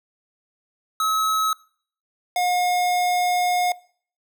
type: tone pair in turn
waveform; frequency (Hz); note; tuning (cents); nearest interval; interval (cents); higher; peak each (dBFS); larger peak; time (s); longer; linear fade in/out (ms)
square; 1286 / 718; E6 / F5; -43 / +48; minor seventh; 1009; first; -20; neither; 1-1.53 / 2.36-3.72; second; 2
effects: noise-tail reverb RT60 0.5 s tail -21 dB re dry